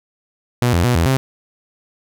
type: tone with pitch steps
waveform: sawtooth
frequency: 122 / 86 / 122.9 / 83.2 / 132.5 Hz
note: B2 / F2 / B2 / E2 / C3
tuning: -21 / -26 / -8 / +17 / +22 cents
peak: -9 dBFS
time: 0.62-1.17 s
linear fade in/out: 0 ms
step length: 110 ms
effects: none